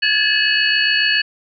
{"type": "tone cluster", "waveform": "sine", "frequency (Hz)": [1665, 1732, 2571, 2913, 4423], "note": ["G#6", "A6", "E7", "F#7", "C#8"], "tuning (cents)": [4, -28, -44, -28, -5], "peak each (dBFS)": -20, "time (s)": [0.02, 1.22], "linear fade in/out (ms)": 10, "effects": []}